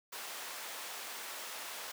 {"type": "high-pass noise", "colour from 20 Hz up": "pink", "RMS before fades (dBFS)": -44, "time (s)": [0.12, 1.92], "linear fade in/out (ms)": 10, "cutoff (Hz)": 750, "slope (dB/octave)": 12, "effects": []}